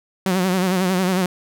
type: tone with vibrato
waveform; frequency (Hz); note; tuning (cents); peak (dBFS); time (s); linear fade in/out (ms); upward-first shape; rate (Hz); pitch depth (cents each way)
sawtooth; 185; F#3; 0; -13; 0.26-1.26; 2; sine; 11; 68
effects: none